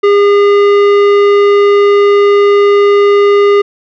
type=tone with tanh clipping; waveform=sine; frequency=406 Hz; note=G#4; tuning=39 cents flat; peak=-6 dBFS; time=0.03-3.62 s; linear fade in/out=10 ms; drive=14 dB; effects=none